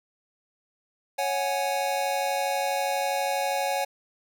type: chord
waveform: square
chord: C# suspended fourth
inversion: none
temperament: just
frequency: 554.4 / 739.2 / 831.5 Hz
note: C#5 / F#5 / G#5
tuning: 0 / -2 / +2 cents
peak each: -30 dBFS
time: 1.18-3.85 s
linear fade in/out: 10 ms
effects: none